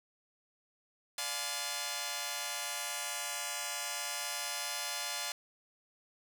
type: chord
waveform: 5% pulse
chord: D diminished seventh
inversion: none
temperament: just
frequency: 587.3 / 704.8 / 845.8 / 1014.9 Hz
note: D5 / F5 / Ab5 / Cb6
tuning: 0 / +16 / +31 / +47 cents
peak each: -31 / -29 / -29 / -30 dBFS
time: 1.18-5.32 s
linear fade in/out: 2 ms
effects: none